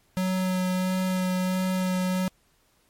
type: tone with vibrato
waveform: square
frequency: 185 Hz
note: F#3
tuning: in tune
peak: -24 dBFS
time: 0.17-2.28 s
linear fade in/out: 0 ms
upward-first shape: sine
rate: 1.5 Hz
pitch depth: 11 cents each way
effects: pink hiss -65 dBFS RMS until 2.89 s + MP3 64 kbps